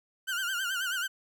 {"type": "tone with vibrato", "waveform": "30% pulse", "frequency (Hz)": 1480, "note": "F#6", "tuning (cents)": 0, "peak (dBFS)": -27, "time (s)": [0.27, 1.08], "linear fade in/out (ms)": 20, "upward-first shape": "sine", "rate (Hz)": 9.3, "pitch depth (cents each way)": 110, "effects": []}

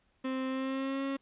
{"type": "tone with pitch glide", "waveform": "35% pulse", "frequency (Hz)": [261.6, 273], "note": ["C4", "C#4"], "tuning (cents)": [0, -26], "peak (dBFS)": -30, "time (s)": [0.24, 1.17], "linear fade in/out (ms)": 10, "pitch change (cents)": 74, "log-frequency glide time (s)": [0.48, 1.04], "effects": ["pink hiss -72 dBFS RMS until 1.21 s", "resampled to 8000 Hz"]}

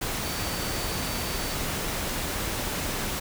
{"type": "tone in noise", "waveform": "sine", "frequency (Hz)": 4560, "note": "C#8", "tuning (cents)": 48, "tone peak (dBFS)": -40, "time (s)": [0.24, 1.55], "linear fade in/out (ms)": 10, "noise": "pink", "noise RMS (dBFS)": -30, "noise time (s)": [0.01, 3.2], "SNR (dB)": -13, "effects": []}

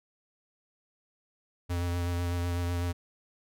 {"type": "tone with vibrato", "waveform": "square", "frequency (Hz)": 87.31, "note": "F2", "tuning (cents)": 0, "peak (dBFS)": -29, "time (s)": [1.69, 2.93], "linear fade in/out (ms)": 20, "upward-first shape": "sine", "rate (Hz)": 8, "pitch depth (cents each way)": 19, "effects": []}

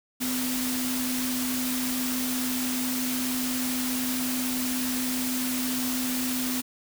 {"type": "tone in noise", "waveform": "sine", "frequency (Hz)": 253.4, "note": "B3", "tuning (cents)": 45, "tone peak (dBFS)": -28, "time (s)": [0.2, 6.62], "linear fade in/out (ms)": 20, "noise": "white", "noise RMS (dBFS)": -31, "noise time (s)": [0.2, 6.62], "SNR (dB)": 0, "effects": []}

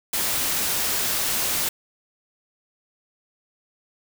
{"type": "noise", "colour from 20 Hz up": "white", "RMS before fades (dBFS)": -24, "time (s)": [0.13, 1.69], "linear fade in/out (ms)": 5, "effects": []}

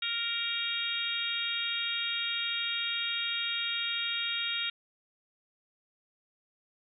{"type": "harmonic tone", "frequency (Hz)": 466.2, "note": "A#4", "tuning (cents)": 0, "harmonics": [3, 4, 5, 6, 7, 8], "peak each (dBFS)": [-39, -43, -37, -38, -37, -34], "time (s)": [0.02, 4.7], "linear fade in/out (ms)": 5, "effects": []}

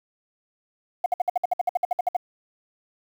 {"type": "tone bursts", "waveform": "sine", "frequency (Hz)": 719, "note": "F#5", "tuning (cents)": -50, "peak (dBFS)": -16, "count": 15, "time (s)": [1.04, 2.167], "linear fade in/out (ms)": 5, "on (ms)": 21, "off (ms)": 58, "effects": ["tanh soft clip ceiling -15 dBFS", "8-bit"]}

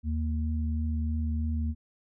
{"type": "tone pair together", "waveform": "sine", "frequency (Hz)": [78, 230.9], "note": ["D#2", "A#3"], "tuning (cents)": [5, -16], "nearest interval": "octave + perfect fifth", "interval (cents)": 1879, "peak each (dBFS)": [-27, -34], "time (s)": [0.03, 1.75], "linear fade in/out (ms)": 50, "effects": []}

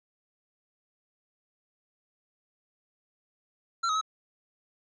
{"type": "tone with pitch steps", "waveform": "square", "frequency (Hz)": [1358, 1267, 1287], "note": ["F6", "D#6", "E6"], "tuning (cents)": [-49, 31, -42], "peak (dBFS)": -26, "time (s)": [3.83, 4.013], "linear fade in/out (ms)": 10, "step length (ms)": 61, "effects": ["resampled to 16000 Hz"]}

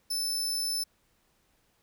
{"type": "tone", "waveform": "sawtooth", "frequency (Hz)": 5274, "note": "E8", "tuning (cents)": 0, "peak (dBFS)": -26, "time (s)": [0.1, 0.84], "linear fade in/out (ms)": 10, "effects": ["pink hiss -70 dBFS RMS until 1.82 s"]}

